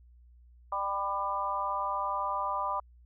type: harmonic tone with a mistuned harmonic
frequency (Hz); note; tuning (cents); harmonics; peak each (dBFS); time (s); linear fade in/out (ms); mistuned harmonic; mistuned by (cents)
199.1; G3; +27; 3 / 4 / 5 / 6; -39 / -37 / -32 / -34; 0.72-2.8; 5; 4; -22
effects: added 60 Hz sine -54 dBFS peak until 3.05 s